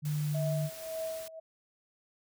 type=tone; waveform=sine; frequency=149.8 Hz; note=D3; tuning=35 cents sharp; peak=-29 dBFS; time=0.02-0.7 s; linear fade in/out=50 ms
type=noise; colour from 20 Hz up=white; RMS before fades=-47 dBFS; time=0.05-1.28 s; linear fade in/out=2 ms
type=tone with tremolo; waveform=sine; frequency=645 Hz; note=E5; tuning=38 cents flat; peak=-32 dBFS; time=0.34-1.4 s; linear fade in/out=10 ms; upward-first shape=triangle; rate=1.8 Hz; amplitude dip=85%
effects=none